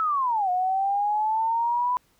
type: linear two-way sweep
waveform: sine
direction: down then up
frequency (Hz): 1318.5 to 719 to 999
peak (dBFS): -21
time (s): 0-1.97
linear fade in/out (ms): 0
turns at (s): 0.5
effects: pink hiss -64 dBFS RMS until 2.19 s